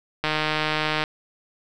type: click train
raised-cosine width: 0.3 ms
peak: -7 dBFS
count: 124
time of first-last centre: 0.24-1.039 s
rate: 154 Hz
effects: none